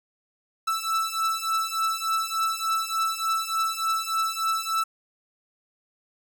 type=beating tone pair; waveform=45% pulse; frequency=1318.5 / 1321.9 Hz; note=E6 / E6; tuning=0 / +4 cents; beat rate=3.4 Hz; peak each=-27 dBFS; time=0.67-4.84 s; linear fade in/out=10 ms; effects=none